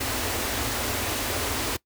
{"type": "band-stop noise", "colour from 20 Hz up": "pink", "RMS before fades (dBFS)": -27, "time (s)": [0, 1.77], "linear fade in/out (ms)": 10, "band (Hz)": [120, 220], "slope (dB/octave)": 96, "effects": ["noise-tail reverb RT60 0.1 s tail -21 dB re dry", "high-pass 60 Hz 12 dB/octave"]}